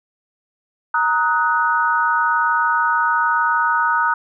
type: chord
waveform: sine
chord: D# minor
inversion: second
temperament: equal with one note detuned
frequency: 932.3 / 1259 / 1480 Hz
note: A#5 / D#6 / F#6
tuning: 0 / +20 / 0 cents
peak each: -19 dBFS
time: 0.94-4.14 s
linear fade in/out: 5 ms
effects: none